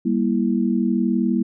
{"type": "chord", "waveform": "sine", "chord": "E diminished", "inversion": "first", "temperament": "just", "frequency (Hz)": [197.78, 237.3, 329.6], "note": ["G3", "Bb3", "E4"], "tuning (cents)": [16, 31, 0], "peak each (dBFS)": [-21, -20, -24], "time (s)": [0.05, 1.43], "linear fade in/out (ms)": 10, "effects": []}